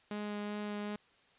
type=tone with vibrato; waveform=sawtooth; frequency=207.7 Hz; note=G#3; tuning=in tune; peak=-33 dBFS; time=0.11-0.96 s; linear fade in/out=2 ms; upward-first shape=sine; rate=2.6 Hz; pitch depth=8 cents each way; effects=white hiss -66 dBFS RMS until 1.38 s + resampled to 8000 Hz

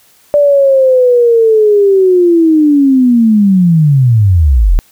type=linear sweep; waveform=sine; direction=down; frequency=587.3 to 34.16 Hz; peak=-4 dBFS; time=0.34-4.79 s; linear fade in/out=0 ms; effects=white hiss -47 dBFS RMS until 4.91 s

